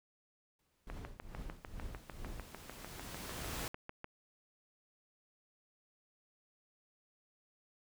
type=noise with exponential growth; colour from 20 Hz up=pink; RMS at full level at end=-40 dBFS; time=0.59-3.68 s; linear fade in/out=2 ms; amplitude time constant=670 ms
type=noise with tremolo; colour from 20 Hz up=brown; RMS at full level=-43 dBFS; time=0.87-2.46 s; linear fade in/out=2 ms; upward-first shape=triangle; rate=2.3 Hz; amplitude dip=95%
type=click train; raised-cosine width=0.5 ms; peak=-29 dBFS; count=22; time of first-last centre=0.9-4.044 s; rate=6.68 Hz
effects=none